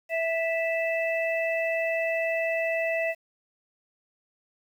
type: harmonic tone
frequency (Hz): 658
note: E5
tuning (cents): -3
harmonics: 1 / 3 / 4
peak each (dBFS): -26 / -31 / -32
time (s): 0.09-3.15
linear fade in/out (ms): 50
effects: 9-bit